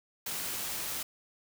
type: noise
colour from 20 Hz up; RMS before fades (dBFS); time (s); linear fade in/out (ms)
white; -36; 0.26-1.03; 5
effects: none